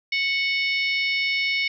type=harmonic tone with a mistuned harmonic; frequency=738 Hz; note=F#5; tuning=5 cents flat; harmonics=3 / 4 / 5 / 6 / 7; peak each=-22 / -31 / -32 / -34 / -32 dBFS; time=0.12-1.68 s; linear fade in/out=5 ms; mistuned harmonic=7; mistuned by=+54 cents; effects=none